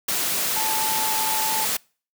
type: tone in noise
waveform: sine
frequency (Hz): 876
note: A5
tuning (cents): -8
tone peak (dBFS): -26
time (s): 0.56-1.65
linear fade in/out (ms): 5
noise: white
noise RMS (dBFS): -24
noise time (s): 0.08-1.77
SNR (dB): -5
effects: noise-tail reverb RT60 0.4 s tail -26 dB re dry + high-pass 150 Hz 12 dB/octave